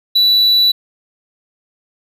triangle tone, 3951 Hz, B7, in tune, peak -7 dBFS, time 0.15-0.72 s, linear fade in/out 10 ms, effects none

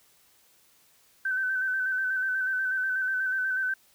sine tone with vibrato, 1532 Hz, G6, 40 cents flat, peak -25 dBFS, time 1.25-3.74 s, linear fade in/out 5 ms, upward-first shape square, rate 8.2 Hz, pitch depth 27 cents each way, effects white hiss -62 dBFS RMS until 3.94 s

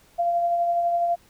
sine tone with tremolo, 690 Hz, F5, 21 cents flat, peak -18 dBFS, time 0.18-1.16 s, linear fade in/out 20 ms, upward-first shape triangle, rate 12 Hz, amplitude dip 35%, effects pink hiss -57 dBFS RMS until 1.29 s

